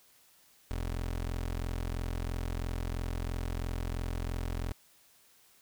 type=tone; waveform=25% pulse; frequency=43 Hz; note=F1; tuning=26 cents flat; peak=-29 dBFS; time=0.71-4.72 s; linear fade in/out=0 ms; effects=white hiss -63 dBFS RMS until 5.61 s